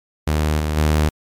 sawtooth tone with level steps, 76.5 Hz, D#2, 29 cents flat, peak -12 / -15 / -10 dBFS, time 0.27-1.09 s, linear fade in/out 5 ms, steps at 0.59 / 0.77 s, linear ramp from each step 5 ms, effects MP3 96 kbps

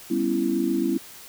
sine chord, C# half-diminished seventh, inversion second, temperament just, 199.57 / 249.5 / 277.2 / 332.6 Hz, G3 / B3 / C#4 / E4, +31 / +18 / 0 / +16 cents, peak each -29 / -27 / -27 / -24 dBFS, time 0.1-0.98 s, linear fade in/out 10 ms, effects white hiss -44 dBFS RMS until 1.28 s

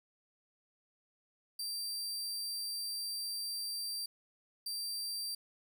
sawtooth tone bursts at uneven times, 4699 Hz, D8, in tune, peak -34 dBFS, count 2, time 1.59-4.06 / 4.66-5.35 s, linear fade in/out 5 ms, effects none

